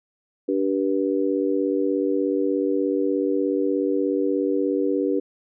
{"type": "harmonic tone", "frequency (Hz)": 96.7, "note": "G2", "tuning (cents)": -23, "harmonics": [3, 4, 5], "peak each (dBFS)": [-23, -24, -25], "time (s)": [0.48, 5.2], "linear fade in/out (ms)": 10, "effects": []}